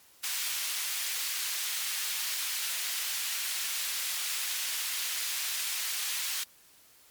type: high-pass noise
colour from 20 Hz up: pink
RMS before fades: -33 dBFS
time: 0.23-6.44 s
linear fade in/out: 10 ms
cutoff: 2400 Hz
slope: 12 dB/octave
effects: white hiss -59 dBFS RMS until 7.1 s + MP3 96 kbps